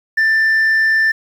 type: tone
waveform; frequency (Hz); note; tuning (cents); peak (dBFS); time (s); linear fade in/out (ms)
sine; 1776; A6; +16; -8; 0.17-1.12; 10
effects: tanh soft clip ceiling -10 dBFS + 7-bit